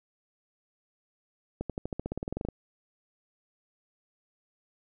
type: accelerating click train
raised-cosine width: 2 ms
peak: -19 dBFS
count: 16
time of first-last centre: 1.61-2.487 s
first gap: 87 ms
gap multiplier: 0.94
effects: none